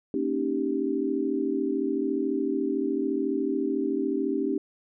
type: chord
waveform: sine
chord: Eb dominant seventh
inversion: second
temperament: equal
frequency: 233.1 / 277.2 / 311.1 / 392 Hz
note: Bb3 / Db4 / Eb4 / G4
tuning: 0 / 0 / 0 / 0 cents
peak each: -34 / -28 / -30 / -29 dBFS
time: 0.14-4.58 s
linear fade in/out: 2 ms
effects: none